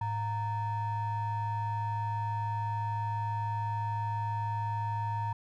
triangle ring-modulated tone, 410 Hz, G#4, 22 cents flat, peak -25 dBFS, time 0.01-5.33 s, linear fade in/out 5 ms, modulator 517 Hz, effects none

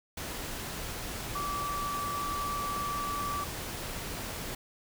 sine tone in noise, 1157 Hz, D6, 26 cents flat, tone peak -32 dBFS, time 1.35-3.44 s, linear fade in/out 5 ms, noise pink, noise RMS -38 dBFS, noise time 0.17-4.55 s, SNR +3 dB, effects none

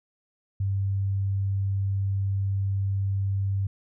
sine tone, 98 Hz, G2, in tune, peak -23 dBFS, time 0.6-3.67 s, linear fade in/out 5 ms, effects none

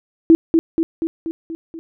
sine tone with echo, 327.7 Hz, E4, 10 cents flat, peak -5 dBFS, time 0.3-0.35 s, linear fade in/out 0 ms, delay 240 ms, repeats 6, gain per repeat -4 dB, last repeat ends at 1.79 s, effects none

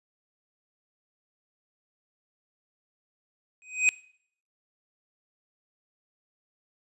square tone with exponential growth, 2508 Hz, D#7, 13 cents sharp, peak -16 dBFS, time 3.62-3.89 s, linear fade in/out 0 ms, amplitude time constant 58 ms, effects noise-tail reverb RT60 0.6 s tail -22 dB re dry + resampled to 24000 Hz

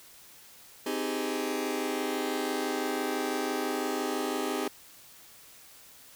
sawtooth chord, Ab major seventh, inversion first, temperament just, 259.6 / 311.5 / 389.3 / 415.3 Hz, C4 / Eb4 / G4 / Ab4, -13 / +2 / -12 / 0 cents, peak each -31 dBFS, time 0.86-4.68 s, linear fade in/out 5 ms, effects white hiss -53 dBFS RMS until 6.15 s

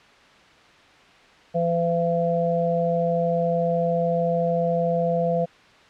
harmonic tone, 169.6 Hz, E3, 50 cents sharp, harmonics 1 / 3 / 4, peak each -25 / -23 / -24 dBFS, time 1.54-5.46 s, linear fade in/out 20 ms, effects white hiss -51 dBFS RMS until 5.89 s + low-pass 3000 Hz 12 dB/octave

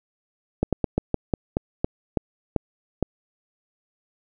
slowing click train, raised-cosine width 2 ms, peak -7 dBFS, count 11, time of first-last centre 0.63-3.027 s, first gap 97 ms, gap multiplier 1.19, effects none

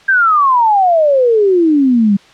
sine exponential sweep, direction down, 1611 to 193.3 Hz, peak -7 dBFS, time 0.08-2.17 s, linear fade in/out 10 ms, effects white hiss -43 dBFS RMS until 2.33 s + low-pass 4000 Hz 12 dB/octave

